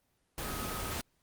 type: tone in noise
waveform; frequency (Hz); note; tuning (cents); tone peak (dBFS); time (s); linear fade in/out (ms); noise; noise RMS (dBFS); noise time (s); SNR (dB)
sine; 1265; D#6; +28; -42; 0.44-0.93; 0; pink; -37; 0.38-1.01; -8
effects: pink hiss -75 dBFS RMS until 1.22 s + Opus 24 kbps